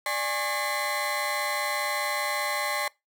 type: tone cluster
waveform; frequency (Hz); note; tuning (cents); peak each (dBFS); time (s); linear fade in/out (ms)
35% pulse; 590 / 823 / 1085 / 1779 / 2035; D5 / G#5 / C#6 / A6 / C7; +8 / -16 / -37 / +19 / -49; -32 / -32 / -31 / -37 / -29; 0.06-2.88; 2
effects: noise-tail reverb RT60 0.2 s tail -22 dB re dry